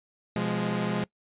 sawtooth chord, F diminished, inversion second, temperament equal with one note detuned, 125.92 / 174.61 / 207.7 Hz, Cb3 / F3 / Ab3, +34 / 0 / 0 cents, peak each -30 / -27 / -25 dBFS, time 0.36-1.04 s, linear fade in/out 2 ms, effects noise-tail reverb RT60 0.1 s tail -22 dB re dry + resampled to 8000 Hz

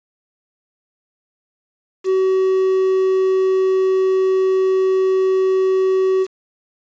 triangle tone with quantisation, 378.3 Hz, F#4, 38 cents sharp, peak -11 dBFS, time 2.04-6.27 s, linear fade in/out 50 ms, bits 6, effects resampled to 16000 Hz

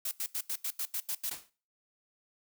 blue noise bursts, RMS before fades -34 dBFS, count 9, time 0.05-1.298 s, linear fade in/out 5 ms, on 64 ms, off 84 ms
white noise with exponential decay, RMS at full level -34 dBFS, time 1.31-1.5 s, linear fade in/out 5 ms, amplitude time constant 40 ms
effects noise-tail reverb RT60 0.4 s tail -20 dB re dry

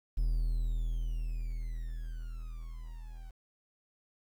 triangle tone with level ramp, 40.59 Hz, E1, 26 cents flat, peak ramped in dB -24 to -41 dBFS, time 0.17-3.31 s, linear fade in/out 10 ms, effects 10-bit

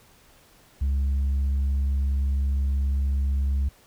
sine tone, 68.6 Hz, C#2, 17 cents flat, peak -18 dBFS, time 0.81-3.69 s, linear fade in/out 10 ms, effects tanh soft clip ceiling -20 dBFS + pink hiss -56 dBFS RMS until 3.86 s

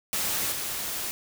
white noise with level steps, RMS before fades -28 / -32 dBFS, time 0.13-1.11 s, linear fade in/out 0 ms, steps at 0.52 s, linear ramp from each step 2 ms, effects none

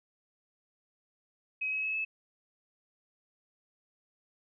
sine tone with pitch steps, 2540 / 2561 / 2581 / 2602 Hz, D#7 / D#7 / E7 / E7, +35 / +49 / -37 / -23 cents, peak -30 dBFS, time 1.61-2.05 s, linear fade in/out 10 ms, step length 110 ms, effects none

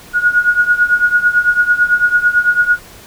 sine tone with tremolo, 1447 Hz, F#6, 39 cents flat, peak -5 dBFS, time 0.13-2.79 s, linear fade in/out 50 ms, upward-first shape triangle, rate 9 Hz, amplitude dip 90%, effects pink hiss -38 dBFS RMS until 3.06 s

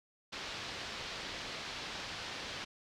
white low-pass noise, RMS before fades -43 dBFS, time 0.32-2.65 s, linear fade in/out 10 ms, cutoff 4700 Hz, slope 24 dB/octave, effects none

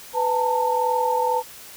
sine tone cluster, 497.6 / 865 / 907 Hz, B4 / A5 / A#5, +13 / -30 / -48 cents, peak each -23 / -27 / -21 dBFS, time 0.13-1.43 s, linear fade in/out 50 ms, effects white hiss -42 dBFS RMS until 1.76 s

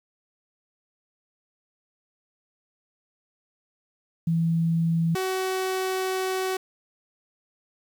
sine / sawtooth tone pair in turn, 165.4 / 376.1 Hz, E3 / F#4, +6 / +28 cents, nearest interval octave + major second, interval 1422 cents, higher second, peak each -20 / -21 dBFS, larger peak first, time 4.27-5.15 / 5.15-6.57 s, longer second, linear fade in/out 5 ms, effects 9-bit

